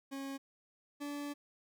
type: tone pair in turn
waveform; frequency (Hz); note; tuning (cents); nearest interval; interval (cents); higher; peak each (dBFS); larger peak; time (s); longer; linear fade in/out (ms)
40% pulse; 273.1 / 288.7; C#4 / D4; -26 / -30; minor second; 96; second; -39 / -38; second; 0.11-0.38 / 1-1.34; second; 20
effects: none